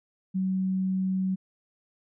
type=tone; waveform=sine; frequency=188.4 Hz; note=F#3; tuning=32 cents sharp; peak=-24 dBFS; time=0.34-1.36 s; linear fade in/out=20 ms; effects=none